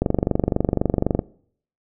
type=click train; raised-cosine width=2 ms; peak=-5 dBFS; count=29; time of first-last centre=0.02-1.192 s; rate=23.9 Hz; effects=noise-tail reverb RT60 0.6 s tail -22 dB re dry